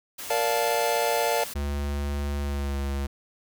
white noise, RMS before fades -37 dBFS, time 0.18-1.54 s, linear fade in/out 10 ms
square chord, Bb major seventh, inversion none, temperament just, 466.2 / 582.7 / 699.2 / 874.1 Hz, Bb4 / D5 / F5 / A5, 0 / -14 / +2 / -12 cents, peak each -29 dBFS, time 0.3-1.44 s, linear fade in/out 5 ms
square tone with pitch glide, 71.5 to 69.46 Hz, D2 to C#2, -46 to +4 cents, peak -27 dBFS, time 1.55-3.07 s, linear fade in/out 10 ms, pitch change -50 cents, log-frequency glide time 2.41-2.77 s
effects none

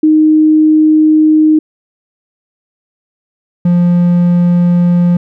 sine / triangle tone pair in turn, 310 / 175.09 Hz, D#4 / F3, -6 / +5 cents, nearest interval minor seventh, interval 989 cents, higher first, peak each -4 dBFS, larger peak neither, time 0.03-1.59 / 3.65-5.17 s, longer first, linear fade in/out 5 ms, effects none

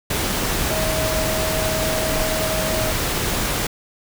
sine tone in noise, 634 Hz, D#5, 32 cents sharp, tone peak -24 dBFS, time 0.7-2.92 s, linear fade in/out 5 ms, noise pink, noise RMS -22 dBFS, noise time 0.1-3.67 s, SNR -5 dB, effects none

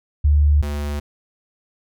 sine / square tone pair in turn, 73.5 / 72.91 Hz, D2 / D2, +2 / -12 cents, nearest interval unison, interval 14 cents, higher first, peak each -11 / -23 dBFS, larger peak first, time 0.24-0.62 / 0.62-1 s, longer neither, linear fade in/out 10 ms, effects none

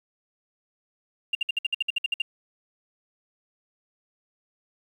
sine tone bursts, 2794 Hz, F7, in tune, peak -20 dBFS, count 12, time 1.33-2.22 s, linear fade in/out 5 ms, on 21 ms, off 58 ms, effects tanh soft clip ceiling -17 dBFS + 9-bit

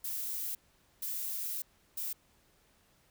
violet noise bursts at uneven times, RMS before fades -37 dBFS, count 3, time 0.04-0.55 / 1.02-1.62 / 1.97-2.13 s, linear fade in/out 5 ms, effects pink hiss -68 dBFS RMS until 3.1 s

